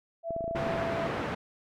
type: tone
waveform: sine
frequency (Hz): 667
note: E5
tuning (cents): +20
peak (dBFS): -31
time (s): 0.23-1.1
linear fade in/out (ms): 50
type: clicks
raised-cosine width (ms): 2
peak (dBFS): -25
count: 12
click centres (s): 0.307 / 0.364 / 0.408 / 0.442 / 0.479 / 0.511 / 0.55 / 0.609 / 0.669 / 0.703 / 0.751 / 0.801
type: band-pass noise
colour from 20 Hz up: pink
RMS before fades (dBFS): -33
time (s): 0.55-1.35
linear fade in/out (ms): 10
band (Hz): 130 to 1800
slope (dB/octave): 12
effects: none